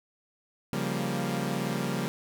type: chord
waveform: sawtooth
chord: G half-diminished seventh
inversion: second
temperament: equal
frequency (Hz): 138.59 / 174.61 / 196 / 233.1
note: Db3 / F3 / G3 / Bb3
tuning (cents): 0 / 0 / 0 / 0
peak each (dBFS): -30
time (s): 0.73-2.08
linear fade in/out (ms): 0
effects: none